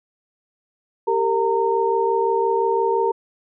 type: tone cluster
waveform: sine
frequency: 393.6 / 459.4 / 919 Hz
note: G4 / A#4 / A#5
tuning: +7 / -25 / -25 cents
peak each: -21 dBFS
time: 1.07-3.12 s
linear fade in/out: 10 ms
effects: none